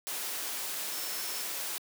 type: tone in noise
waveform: sine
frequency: 5340 Hz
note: E8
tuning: 22 cents sharp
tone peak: -43 dBFS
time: 0.92-1.42 s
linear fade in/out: 0 ms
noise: white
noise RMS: -36 dBFS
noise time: 0.07-1.78 s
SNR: -10 dB
effects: high-pass 300 Hz 12 dB/octave